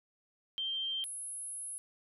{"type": "tone pair in turn", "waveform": "sine", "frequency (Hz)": [3153, 10605], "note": ["G7", "E9"], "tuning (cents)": [9, 9], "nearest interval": "octave + major sixth", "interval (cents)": 2100, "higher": "second", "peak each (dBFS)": [-33, -39], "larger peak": "first", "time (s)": [[0.58, 1.04], [1.04, 1.78]], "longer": "second", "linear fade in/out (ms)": 0, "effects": []}